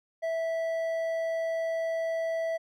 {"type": "tone with hard clipping", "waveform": "triangle", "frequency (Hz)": 656, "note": "E5", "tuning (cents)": -9, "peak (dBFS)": -29, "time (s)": [0.22, 2.58], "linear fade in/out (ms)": 20, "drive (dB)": 9, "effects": []}